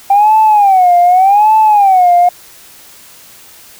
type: tone with vibrato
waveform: sine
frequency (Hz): 783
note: G5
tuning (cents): -2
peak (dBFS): -3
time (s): 0.1-2.29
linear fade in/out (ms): 5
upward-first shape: sine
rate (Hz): 0.85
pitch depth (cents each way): 190
effects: tanh soft clip ceiling 0 dBFS + white hiss -38 dBFS RMS until 3.79 s